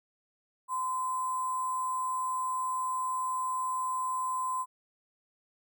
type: tone with sample-and-hold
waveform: sine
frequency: 1029 Hz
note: C6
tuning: 29 cents flat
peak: -29 dBFS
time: 0.68-4.66 s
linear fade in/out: 50 ms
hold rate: 8820 Hz
effects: none